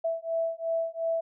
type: beating tone pair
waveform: sine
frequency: 658 / 660.8 Hz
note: E5 / E5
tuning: -3 / +4 cents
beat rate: 2.8 Hz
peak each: -30 dBFS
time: 0.04-1.21 s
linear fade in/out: 10 ms
effects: none